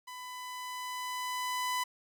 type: tone with level ramp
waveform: sawtooth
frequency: 1000 Hz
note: B5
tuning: 21 cents sharp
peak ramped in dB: -39 to -26 dBFS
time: 0.07-1.84 s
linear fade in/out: 10 ms
effects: 11-bit